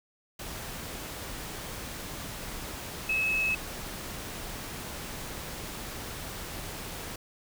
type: tone in noise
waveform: sine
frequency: 2584 Hz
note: E7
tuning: 35 cents flat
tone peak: -25 dBFS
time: 3.09-3.55 s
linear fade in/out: 5 ms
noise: pink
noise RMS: -39 dBFS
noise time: 0.39-7.16 s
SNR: +11 dB
effects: none